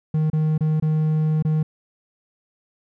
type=tone with dropouts; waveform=triangle; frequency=155.56 Hz; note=D#3; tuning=in tune; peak=-15 dBFS; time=0.14-1.63 s; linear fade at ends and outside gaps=5 ms; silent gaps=0.301-0.331 / 0.579-0.607 / 0.8-0.823 / 1.425-1.449 s; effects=none